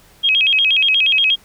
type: tone with vibrato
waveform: sine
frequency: 2876 Hz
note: F#7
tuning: 50 cents flat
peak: -11 dBFS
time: 0.23-1.36 s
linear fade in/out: 20 ms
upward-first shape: square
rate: 8.4 Hz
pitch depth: 210 cents each way
effects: pink hiss -49 dBFS RMS until 1.44 s